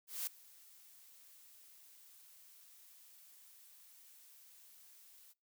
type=noise with ADSR envelope; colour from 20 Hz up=blue; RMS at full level=-38 dBFS; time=0.07-5.34 s; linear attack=200 ms; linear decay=4 ms; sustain=-23 dB; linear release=32 ms; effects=noise-tail reverb RT60 0.3 s tail -25 dB re dry